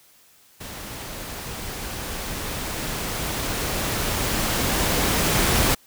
pink noise with level ramp, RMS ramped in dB -36 to -19 dBFS, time 0.6-5.75 s, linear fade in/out 10 ms, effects white hiss -55 dBFS RMS until 5.86 s

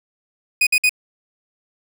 40% pulse tone bursts, 2489 Hz, D#7, in tune, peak -12 dBFS, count 3, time 0.61-0.894 s, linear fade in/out 5 ms, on 58 ms, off 55 ms, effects none

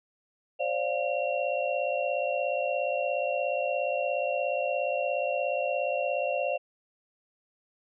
sine tone cluster, 527 / 584 / 701 / 2738 Hz, C5 / D5 / F5 / F7, +12 / -10 / +6 / -35 cents, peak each -31 / -30 / -32 / -35 dBFS, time 0.59-6.58 s, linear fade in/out 20 ms, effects none

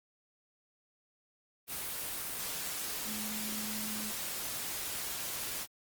sine tone in noise, 214.3 Hz, A3, 45 cents flat, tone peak -41 dBFS, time 3.04-4.13 s, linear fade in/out 50 ms, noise white, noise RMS -38 dBFS, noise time 1.67-5.67 s, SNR -6 dB, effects Opus 24 kbps

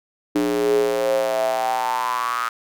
square tone with high-pass filter sweep, 59.4 Hz, A#1, 33 cents sharp, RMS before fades -21 dBFS, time 0.35-2.49 s, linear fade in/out 5 ms, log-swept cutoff 320 to 1300 Hz, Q 8.2, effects none

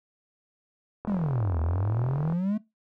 click train, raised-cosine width 1 ms, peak -21 dBFS, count 55, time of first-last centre 1.05-2.324 s, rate 42.4 Hz
triangle exponential two-way sweep, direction down then up, 220 to 77.4 to 219.7 Hz, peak -22 dBFS, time 1.07-2.58 s, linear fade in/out 10 ms, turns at 1.6 s
effects noise-tail reverb RT60 0.2 s tail -19 dB re dry

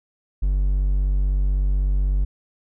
triangle tone, 48.06 Hz, G1, 34 cents flat, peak -15 dBFS, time 0.42-2.25 s, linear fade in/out 10 ms, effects none

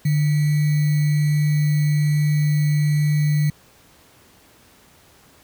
sine tone with sample-and-hold, 149.4 Hz, D3, 30 cents sharp, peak -15 dBFS, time 0.05-3.5 s, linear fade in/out 5 ms, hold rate 2100 Hz, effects pink hiss -52 dBFS RMS until 5.43 s + high-pass 60 Hz 12 dB/octave

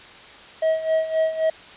triangle tone with tremolo, 639 Hz, D#5, 46 cents sharp, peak -14 dBFS, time 0.62-1.5 s, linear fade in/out 5 ms, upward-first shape sine, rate 3.8 Hz, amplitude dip 75%, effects white hiss -43 dBFS RMS until 1.76 s + resampled to 8000 Hz

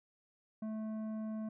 sine tone with tanh clipping, 217.8 Hz, A3, 17 cents flat, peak -39 dBFS, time 0.62-1.49 s, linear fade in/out 5 ms, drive 10 dB, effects none

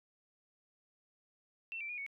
sine tone with pitch steps, 2691 / 2338 / 2440 / 2222 Hz, E7 / D7 / D#7 / C#7, +35 / -8 / -34 / +4 cents, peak -39 dBFS, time 1.72-2.064 s, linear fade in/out 0 ms, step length 86 ms, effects none

